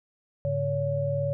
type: tone cluster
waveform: sine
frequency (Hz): 104.2 / 142.2 / 564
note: G#2 / C#3 / C#5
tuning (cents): +6 / +45 / +30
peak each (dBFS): -32 / -29 / -27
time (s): 0.45-1.33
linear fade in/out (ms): 0
effects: none